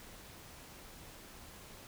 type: silence
effects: pink hiss -53 dBFS RMS until 1.87 s